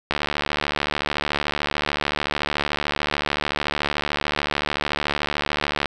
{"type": "click train", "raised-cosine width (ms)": 0.3, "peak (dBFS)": -6, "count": 424, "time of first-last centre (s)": [0.11, 5.857], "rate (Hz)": 73.6, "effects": []}